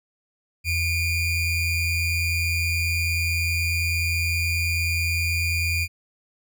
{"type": "ring-modulated tone", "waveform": "square", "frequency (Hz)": 1174.7, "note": "D6", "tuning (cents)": 0, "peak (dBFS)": -19, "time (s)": [0.64, 5.88], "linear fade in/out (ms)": 50, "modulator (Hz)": 1260, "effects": []}